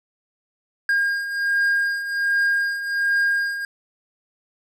triangle beating tone pair, 1616 / 1617.3 Hz, G#6 / G#6, -48 / -46 cents, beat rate 1.3 Hz, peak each -24 / -18 dBFS, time 0.89-3.65 s, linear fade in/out 2 ms, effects none

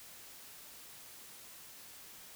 silence, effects white hiss -53 dBFS RMS until 2.35 s

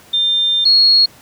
sine tone pair in turn, 3600 / 4311 Hz, A7 / C#8, +39 / -49 cents, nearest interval minor third, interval 312 cents, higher second, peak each -12 / -7 dBFS, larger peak second, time 0.13-0.65 / 0.65-1.06 s, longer first, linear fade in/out 10 ms, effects pink hiss -44 dBFS RMS until 1.21 s + high-pass 80 Hz 12 dB/octave

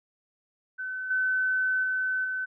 sine tone with level steps, 1518 Hz, F#6, 44 cents sharp, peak -31 / -23 / -25 / -28 dBFS, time 0.78-2.46 s, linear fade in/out 20 ms, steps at 1.1 / 1.83 / 2.24 s, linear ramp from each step 10 ms, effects none

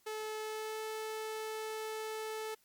sawtooth tone with pitch glide, 432.7 to 436.7 Hz, A4 to A4, -29 to -13 cents, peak -34 dBFS, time 0.06-2.55 s, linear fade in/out 10 ms, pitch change +16 cents, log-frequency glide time 0.41-0.81 s, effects white hiss -70 dBFS RMS until 2.64 s + MP3 96 kbps

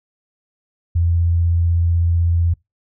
sine tone with vibrato, 85 Hz, F2, 46 cents flat, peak -13 dBFS, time 0.95-2.54 s, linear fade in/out 10 ms, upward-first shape sine, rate 16 Hz, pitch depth 12 cents each way, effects noise-tail reverb RT60 0.2 s tail -25 dB re dry

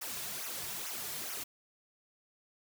white noise with flanger, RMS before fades -40 dBFS, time 0.01-1.44 s, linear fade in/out 10 ms, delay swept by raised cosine 0.23 to 3.93 ms, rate 2.3 Hz, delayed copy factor -0.75, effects none

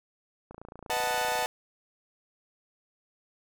click train, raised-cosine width 1 ms, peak -30 dBFS, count 27, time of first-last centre 0.51-1.425 s, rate 28.4 Hz
sawtooth chord, B dominant seventh, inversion none, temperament equal, 493.9 / 622.3 / 740 / 880 Hz, B4 / D#5 / F#5 / A5, 0 / 0 / 0 / 0 cents, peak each -31 / -31 / -28 / -27 dBFS, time 0.9-1.46 s, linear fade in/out 0 ms
effects none

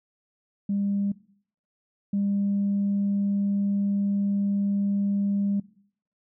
sine tone pair in turn, 200.4 / 200.4 Hz, G3 / G3, +38 / +38 cents, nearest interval unison, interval 0 cents, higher neither, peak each -22 / -21 dBFS, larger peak second, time 0.69-1.12 / 2.13-5.6 s, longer second, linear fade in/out 5 ms, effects noise-tail reverb RT60 0.6 s tail -20 dB re dry + tanh soft clip ceiling -18 dBFS

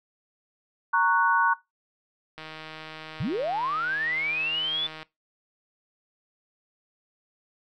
sine chord, F# major, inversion first, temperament equal with one note detuned, 928 / 1108.7 / 1480 Hz, A#5 / C#6 / F#6, -8 / 0 / 0 cents, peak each -24 / -24 / -23 dBFS, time 0.93-1.54 s, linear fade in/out 10 ms
click train, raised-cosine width 0.3 ms, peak -24 dBFS, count 417, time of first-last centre 2.38-5.03 s, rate 157 Hz
sine linear sweep, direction up, 103.7 to 3520 Hz, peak -25 dBFS, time 3.2-4.87 s, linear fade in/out 5 ms
effects noise-tail reverb RT60 0.2 s tail -20 dB re dry

